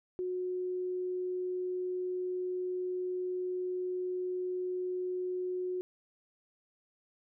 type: tone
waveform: sine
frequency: 364.8 Hz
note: F#4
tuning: 24 cents flat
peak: -32 dBFS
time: 0.19-5.81 s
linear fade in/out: 0 ms
effects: none